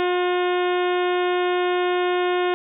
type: harmonic tone with a mistuned harmonic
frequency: 359 Hz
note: F4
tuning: 48 cents sharp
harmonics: 1 / 2 / 3 / 4 / 5 / 6 / 7 / 8 / 9 / 10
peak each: -20 / -26 / -30 / -32 / -34 / -36 / -37 / -38 / -39 / -40 dBFS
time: 0-2.54 s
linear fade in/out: 0 ms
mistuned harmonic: 3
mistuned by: -18 cents
effects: none